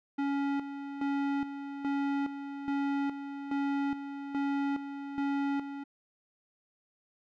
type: tone with tremolo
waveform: square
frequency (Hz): 280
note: C#4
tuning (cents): +18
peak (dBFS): -29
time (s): 0.18-5.84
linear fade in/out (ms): 10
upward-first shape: square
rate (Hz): 1.2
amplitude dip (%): 65
effects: low-pass 2000 Hz 12 dB/octave